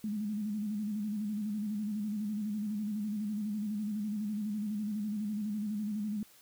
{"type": "tone with vibrato", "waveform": "sine", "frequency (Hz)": 210, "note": "G#3", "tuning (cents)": 19, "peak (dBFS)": -32, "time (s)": [0.04, 6.23], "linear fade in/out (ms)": 2, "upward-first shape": "square", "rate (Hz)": 12, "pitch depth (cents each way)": 51, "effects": ["white hiss -60 dBFS RMS until 6.41 s"]}